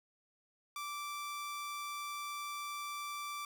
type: tone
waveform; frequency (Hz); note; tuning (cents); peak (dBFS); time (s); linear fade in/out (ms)
sawtooth; 1169; D6; -8; -36; 0.76-3.45; 2
effects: none